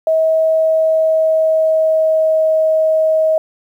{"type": "tone with pitch glide", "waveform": "sine", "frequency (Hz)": [640, 633.4], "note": ["D#5", "D#5"], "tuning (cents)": [49, 31], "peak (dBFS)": -10, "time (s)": [0.07, 3.38], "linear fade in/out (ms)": 2, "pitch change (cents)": -18, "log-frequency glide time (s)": [0.42, 2.54], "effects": ["8-bit"]}